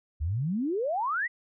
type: exponential sweep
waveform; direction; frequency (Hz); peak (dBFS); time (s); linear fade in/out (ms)
sine; up; 69.3 to 2040; -26; 0.2-1.28; 20
effects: none